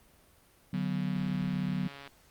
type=chord; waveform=sine; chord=B minor; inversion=first; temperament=just; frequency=148.16 / 185.21 / 246.9 Hz; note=D3 / F#3 / B3; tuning=+16 / +2 / 0 cents; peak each=-35 / -31 / -37 dBFS; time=0.73-1.88 s; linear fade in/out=5 ms
type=click train; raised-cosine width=0.3 ms; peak=-30 dBFS; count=188; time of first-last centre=0.74-2.076 s; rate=140 Hz
effects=pink hiss -62 dBFS RMS until 2.3 s + Opus 32 kbps